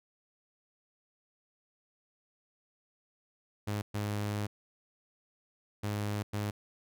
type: tone bursts at uneven times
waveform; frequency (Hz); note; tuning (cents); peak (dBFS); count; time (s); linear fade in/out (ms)
sawtooth; 103.83; G#2; 0; -28; 4; 3.67-3.82 / 3.94-4.47 / 5.83-6.23 / 6.33-6.51; 10
effects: none